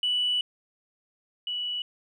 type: tone pair in turn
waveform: sine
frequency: 2960 / 2947 Hz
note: F#7 / F#7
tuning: 0 / -8 cents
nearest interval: unison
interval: 8 cents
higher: first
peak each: -22 / -28 dBFS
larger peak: first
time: 0.03-0.41 / 1.47-1.82 s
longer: first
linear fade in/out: 2 ms
effects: tanh soft clip ceiling -18 dBFS